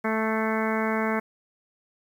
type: harmonic tone with a mistuned harmonic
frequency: 220 Hz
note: A3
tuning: in tune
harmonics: 1 / 2 / 3 / 4 / 5 / 6 / 7 / 8 / 9 / 10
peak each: -27 / -30 / -32 / -33 / -34 / -35 / -35 / -36 / -37 / -37 dBFS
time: 0.04-1.2 s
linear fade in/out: 10 ms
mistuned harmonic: 9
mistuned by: +34 cents
effects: 9-bit